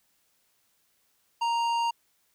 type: tone with tanh clipping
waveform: triangle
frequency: 932.3 Hz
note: A#5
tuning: in tune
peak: -26 dBFS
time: 1.41-1.91 s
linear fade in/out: 10 ms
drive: 17 dB
effects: white hiss -70 dBFS RMS until 2.34 s